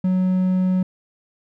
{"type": "tone", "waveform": "triangle", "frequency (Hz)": 185, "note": "F#3", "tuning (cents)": 0, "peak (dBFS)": -14, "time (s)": [0.04, 0.83], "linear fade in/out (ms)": 5, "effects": []}